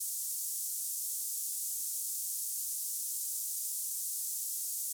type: band-pass noise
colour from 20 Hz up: pink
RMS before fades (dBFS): -37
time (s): 0-4.93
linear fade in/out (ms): 10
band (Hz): 7200 to 14000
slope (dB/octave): 24
effects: none